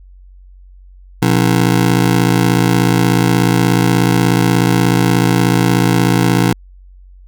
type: ring-modulated tone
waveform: 25% pulse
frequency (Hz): 149.5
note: D3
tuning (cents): +31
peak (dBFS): -3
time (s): 1.22-6.53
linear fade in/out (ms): 5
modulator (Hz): 28.3
effects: added 46 Hz sine -37 dBFS peak until 7.27 s